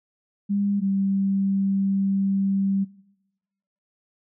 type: tone pair in turn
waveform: sine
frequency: 201.3 / 195.46 Hz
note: G3 / G3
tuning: +46 / -5 cents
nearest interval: minor second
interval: 51 cents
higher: first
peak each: -20 dBFS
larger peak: neither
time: 0.49-0.81 / 0.81-2.85 s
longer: second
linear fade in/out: 20 ms
effects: noise-tail reverb RT60 1.0 s tail -22 dB re dry